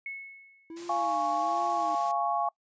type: tone with exponential decay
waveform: sine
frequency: 2195 Hz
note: C#7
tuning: 18 cents flat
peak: -33 dBFS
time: 0.06-0.89 s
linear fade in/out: 2 ms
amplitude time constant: 180 ms
type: tone with vibrato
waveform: triangle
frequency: 323.6 Hz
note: E4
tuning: 32 cents flat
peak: -37 dBFS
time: 0.7-1.95 s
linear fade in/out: 2 ms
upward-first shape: sine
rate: 1.3 Hz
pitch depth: 120 cents each way
type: high-pass noise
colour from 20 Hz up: white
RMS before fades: -46 dBFS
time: 0.76-2.12 s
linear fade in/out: 10 ms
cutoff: 110 Hz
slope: 48 dB/octave
type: chord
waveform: sine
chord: Db major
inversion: first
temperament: just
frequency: 693 / 831.5 / 1108.7 Hz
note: F5 / Ab5 / Db6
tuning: -14 / +2 / 0 cents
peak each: -30 dBFS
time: 0.89-2.49 s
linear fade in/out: 5 ms
effects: noise-tail reverb RT60 0.1 s tail -25 dB re dry + resampled to 16000 Hz